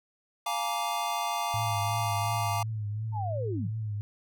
square chord, Bb dominant seventh, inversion second, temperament just, 699.2 / 839.1 / 932.3 / 1165.4 Hz, F5 / Ab5 / Bb5 / D6, +2 / +18 / 0 / -14 cents, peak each -35 dBFS, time 0.46-2.63 s, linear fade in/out 5 ms
sine tone with vibrato, 107.1 Hz, A2, 46 cents flat, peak -30 dBFS, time 1.54-4.01 s, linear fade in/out 0 ms, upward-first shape triangle, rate 2.8 Hz, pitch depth 76 cents each way
sine linear sweep, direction down, 912 to 103.83 Hz, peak -32 dBFS, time 3.12-3.71 s, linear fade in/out 50 ms
effects none

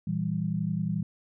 sine chord, E diminished, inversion second, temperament equal, 116.54 / 164.81 / 196 Hz, Bb2 / E3 / G3, 0 / 0 / 0 cents, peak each -34 / -29 / -31 dBFS, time 0.07-1.03 s, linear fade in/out 5 ms, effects none

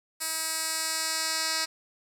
10% pulse tone with band-pass filter sweep, 320 Hz, D#4, 49 cents sharp, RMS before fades -30 dBFS, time 0.2-1.66 s, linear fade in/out 20 ms, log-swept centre 9700 to 5600 Hz, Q 1.2, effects none

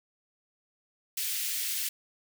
white high-pass noise, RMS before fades -32 dBFS, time 1.17-1.89 s, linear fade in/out 5 ms, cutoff 2000 Hz, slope 24 dB/octave, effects none

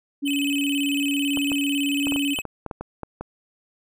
sine tone, 282.6 Hz, C#4, 34 cents sharp, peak -22 dBFS, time 0.22-2.35 s, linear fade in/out 20 ms
square tone with vibrato, 2794 Hz, F7, in tune, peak -26 dBFS, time 0.25-2.42 s, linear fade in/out 20 ms, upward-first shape square, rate 18 Hz, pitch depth 150 cents each way
clicks, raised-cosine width 1 ms, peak -17 dBFS, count 12, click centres 1.373 / 1.518 / 2.07 / 2.122 / 2.161 / 2.388 / 2.453 / 2.663 / 2.712 / 2.81 / 3.033 / 3.21 s
effects none

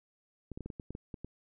clicks, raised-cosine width 3 ms, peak -28 dBFS, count 10, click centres 0.517 / 0.575 / 0.607 / 0.66 / 0.702 / 0.798 / 0.906 / 0.951 / 1.142 / 1.246 s, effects none

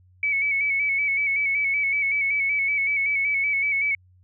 sine tone with vibrato, 2247 Hz, C#7, 23 cents sharp, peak -20 dBFS, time 0.23-3.95 s, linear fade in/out 2 ms, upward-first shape square, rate 5.3 Hz, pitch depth 37 cents each way, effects added 91 Hz sine -53 dBFS peak until 4.23 s

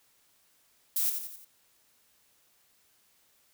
violet noise with echo, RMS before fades -28 dBFS, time 0.96-1.1 s, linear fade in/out 5 ms, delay 87 ms, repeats 4, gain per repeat -6 dB, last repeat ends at 1.448 s, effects white hiss -67 dBFS RMS until 3.53 s

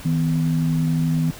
sine tone pair together, 159.8 / 251.1 Hz, D#3 / B3, +47 / +29 cents, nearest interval minor sixth, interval 782 cents, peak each -18 / -24 dBFS, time 0.05-1.31 s, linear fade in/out 5 ms, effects pink hiss -39 dBFS RMS until 1.39 s

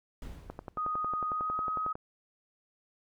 brown noise with exponential decay, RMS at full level -39 dBFS, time 0.22-1.05 s, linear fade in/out 1 ms, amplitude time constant 180 ms
click train, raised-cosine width 1 ms, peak -25 dBFS, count 17, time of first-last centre 0.5-1.955 s, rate 11 Hz
sine tone with pitch glide, 1244.5 to 1264.8 Hz, D#6 to D#6, 0 to +28 cents, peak -30 dBFS, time 0.77-1.93 s, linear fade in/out 10 ms, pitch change +28 cents, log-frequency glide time 1.3-1.61 s
effects none

